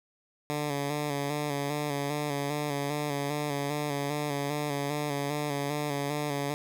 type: tone with vibrato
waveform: 10% pulse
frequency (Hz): 145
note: D3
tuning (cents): -22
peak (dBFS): -21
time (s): 0.5-6.54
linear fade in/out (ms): 0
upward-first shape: square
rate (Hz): 2.5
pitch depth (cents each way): 39
effects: none

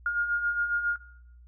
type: beating tone pair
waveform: sine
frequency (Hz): 1414 / 1421.3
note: F6 / F6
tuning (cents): +21 / +30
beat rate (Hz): 7.3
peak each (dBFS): -34 / -26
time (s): 0.06-0.96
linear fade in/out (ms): 2
effects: noise-tail reverb RT60 0.7 s tail -17 dB re dry + added 60 Hz sine -49 dBFS peak until 1.47 s

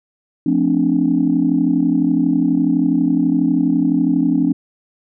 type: chord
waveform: sine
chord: D minor seventh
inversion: first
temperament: equal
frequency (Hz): 174.61 / 220 / 261.6 / 293.7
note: F3 / A3 / C4 / D4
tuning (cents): 0 / 0 / 0 / 0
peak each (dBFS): -20 / -22 / -16 / -16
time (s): 0.46-4.53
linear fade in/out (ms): 5
effects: tanh soft clip ceiling -4 dBFS

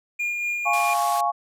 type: tone with tremolo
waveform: triangle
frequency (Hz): 2418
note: D7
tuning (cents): +50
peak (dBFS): -21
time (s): 0.19-0.94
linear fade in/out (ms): 10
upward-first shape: sine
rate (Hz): 4.2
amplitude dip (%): 30
type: chord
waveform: sine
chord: Db major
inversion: first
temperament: equal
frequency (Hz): 698.5 / 830.6 / 1108.7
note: F5 / Ab5 / Db6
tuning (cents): 0 / 0 / 0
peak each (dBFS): -24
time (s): 0.65-1.32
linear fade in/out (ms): 20
type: band-pass noise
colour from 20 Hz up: white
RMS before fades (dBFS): -35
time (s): 0.73-1.21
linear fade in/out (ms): 5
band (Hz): 730 to 13000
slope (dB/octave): 48
effects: none

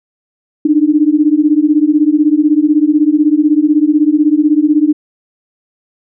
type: beating tone pair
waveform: sine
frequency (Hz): 293.7 / 309.7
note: D4 / D#4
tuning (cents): 0 / -8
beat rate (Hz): 16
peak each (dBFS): -10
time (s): 0.65-4.93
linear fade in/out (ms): 5
effects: none

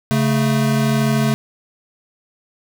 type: tone pair together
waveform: square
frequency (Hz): 138.8 / 220.3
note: C#3 / A3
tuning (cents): +3 / +2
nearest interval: minor sixth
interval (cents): 799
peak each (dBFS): -18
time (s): 0.11-1.34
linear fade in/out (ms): 0
effects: none

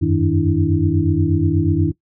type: tone cluster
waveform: sine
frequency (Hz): 88.6 / 96.9 / 156 / 292.7 / 327.9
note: F2 / G2 / D#3 / D4 / E4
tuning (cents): +25 / -20 / +5 / -6 / -9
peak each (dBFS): -20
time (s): 0.01-1.92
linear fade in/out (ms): 20
effects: noise-tail reverb RT60 0.1 s tail -18 dB re dry

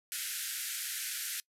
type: band-pass noise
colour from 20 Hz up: white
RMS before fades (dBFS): -38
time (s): 0.12-1.4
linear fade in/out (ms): 0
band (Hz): 1400 to 14000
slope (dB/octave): 96
effects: noise-tail reverb RT60 0.1 s tail -24 dB re dry

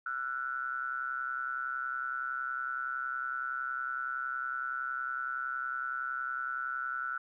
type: ring-modulated tone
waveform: triangle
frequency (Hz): 65.4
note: C2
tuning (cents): 0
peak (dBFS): -28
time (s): 0.06-7.18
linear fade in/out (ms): 5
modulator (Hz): 1410
effects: none

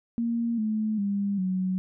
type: tone with pitch steps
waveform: sine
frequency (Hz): 233.1 / 216.2 / 200.6 / 186.08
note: A#3 / A3 / G3 / F#3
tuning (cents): 0 / -30 / +40 / +10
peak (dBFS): -24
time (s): 0.18-1.78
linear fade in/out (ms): 0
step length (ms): 400
effects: none

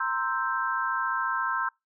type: chord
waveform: sine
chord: C dominant seventh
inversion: third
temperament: equal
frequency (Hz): 932.3 / 1046.5 / 1318.5 / 1568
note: Bb5 / C6 / E6 / G6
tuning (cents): 0 / 0 / 0 / 0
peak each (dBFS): -34 / -30 / -31 / -30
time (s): 0-1.69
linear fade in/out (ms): 5
effects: noise-tail reverb RT60 0.2 s tail -26 dB re dry

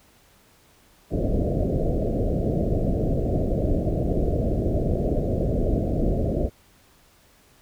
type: low-pass noise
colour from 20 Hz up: pink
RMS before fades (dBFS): -23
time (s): 1.1-6.5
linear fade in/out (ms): 50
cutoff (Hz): 680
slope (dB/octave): 96
effects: pink hiss -57 dBFS RMS until 7.61 s

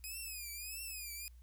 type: tone with vibrato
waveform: 5% pulse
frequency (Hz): 2500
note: D#7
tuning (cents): +8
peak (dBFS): -34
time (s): 0.04-1.28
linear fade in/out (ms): 0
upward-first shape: triangle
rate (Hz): 1.6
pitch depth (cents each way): 150
effects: added 60 Hz sine -54 dBFS peak until 1.42 s + white hiss -75 dBFS RMS until 1.42 s

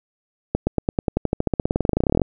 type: accelerating click train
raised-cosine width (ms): 2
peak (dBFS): -5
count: 30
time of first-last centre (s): 0.55-2.218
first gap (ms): 120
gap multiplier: 0.94
effects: none

